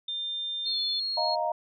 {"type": "tone with pitch glide", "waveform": "sine", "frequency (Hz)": [3600, 3508], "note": ["A7", "A7"], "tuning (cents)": [39, -6], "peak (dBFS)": -30, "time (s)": [0.08, 1], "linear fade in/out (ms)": 5, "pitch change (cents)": -45, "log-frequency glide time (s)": [0.71, 0.79]}
{"type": "tone", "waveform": "sine", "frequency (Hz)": 4288, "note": "C8", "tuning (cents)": 42, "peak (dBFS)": -28, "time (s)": [0.65, 1.36], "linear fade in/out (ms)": 20}
{"type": "chord", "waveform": "sine", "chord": "Eb suspended second", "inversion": "none", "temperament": "equal with one note detuned", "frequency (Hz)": [622.3, 700.9, 932.3], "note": ["Eb5", "F5", "Bb5"], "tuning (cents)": [0, 6, 0], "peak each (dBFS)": -30, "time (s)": [1.17, 1.52], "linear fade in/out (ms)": 5}
{"effects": []}